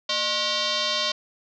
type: tone with frequency modulation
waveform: sine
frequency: 234.7 Hz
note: A#3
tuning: 12 cents sharp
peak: -22 dBFS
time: 0.09-1.12 s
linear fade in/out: 5 ms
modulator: 843 Hz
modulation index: 5.7
effects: none